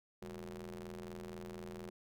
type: ring-modulated tone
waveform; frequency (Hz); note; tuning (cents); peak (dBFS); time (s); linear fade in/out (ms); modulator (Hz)
sawtooth; 84.2; E2; +37; -38; 0.22-1.9; 5; 283
effects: none